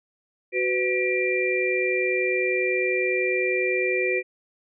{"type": "tone cluster", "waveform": "sine", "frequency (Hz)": [372, 502, 1941, 2374], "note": ["F#4", "B4", "B6", "D7"], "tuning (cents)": [9, 28, -31, 18], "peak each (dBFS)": [-25, -27, -31, -25], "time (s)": [0.52, 4.23], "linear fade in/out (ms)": 50, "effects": []}